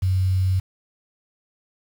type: tone with quantisation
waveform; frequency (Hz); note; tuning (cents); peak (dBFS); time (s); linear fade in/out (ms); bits
sine; 93.7; F#2; +22; -17; 0.02-0.6; 10; 7
effects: none